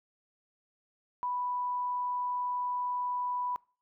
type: tone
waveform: sine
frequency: 987.8 Hz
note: B5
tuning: in tune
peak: -30 dBFS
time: 1.23-3.56 s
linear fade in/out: 0 ms
effects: noise-tail reverb RT60 0.4 s tail -23 dB re dry